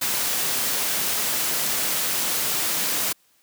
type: high-pass noise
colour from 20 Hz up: white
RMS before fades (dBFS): -24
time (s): 0.01-3.13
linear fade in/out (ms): 10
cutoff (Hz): 120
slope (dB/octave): 12
effects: white hiss -62 dBFS RMS until 3.42 s + high-pass 60 Hz 12 dB/octave